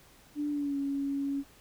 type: tone with pitch glide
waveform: sine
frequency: 293.7 to 278.7 Hz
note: D4 to C#4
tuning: 0 to +9 cents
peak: -29 dBFS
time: 0.35-1.44 s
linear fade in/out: 50 ms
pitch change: -91 cents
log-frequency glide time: 0.5-0.78 s
effects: pink hiss -58 dBFS RMS until 1.6 s